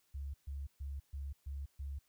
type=tone bursts; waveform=sine; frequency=69.7 Hz; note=C#2; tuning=10 cents sharp; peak=-39 dBFS; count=6; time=0.14-1.99 s; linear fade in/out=10 ms; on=200 ms; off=130 ms; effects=white hiss -75 dBFS RMS until 2.08 s